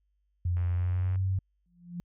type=tone with pitch glide; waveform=sine; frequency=88.1 to 94.97 Hz; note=F2 to F#2; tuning=+16 to +46 cents; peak=-25 dBFS; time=0.45-1.39 s; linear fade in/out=5 ms; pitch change=+130 cents; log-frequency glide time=0.72-1.21 s
type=click train; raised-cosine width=0.5 ms; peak=-35 dBFS; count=53; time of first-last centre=0.57-1.158 s; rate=88.5 Hz
type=tone with exponential growth; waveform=sine; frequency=174.61 Hz; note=F3; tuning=in tune; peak=-31 dBFS; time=1.66-2 s; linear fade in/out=0 ms; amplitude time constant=73 ms
effects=added 50 Hz sine -70 dBFS peak until 2.04 s